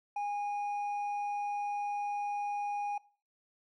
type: tone with hard clipping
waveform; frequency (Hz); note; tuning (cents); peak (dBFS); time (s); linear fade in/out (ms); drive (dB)
sine; 820; G#5; -22; -33; 0.16-2.98; 5; 4
effects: noise-tail reverb RT60 0.4 s tail -21 dB re dry + MP3 48 kbps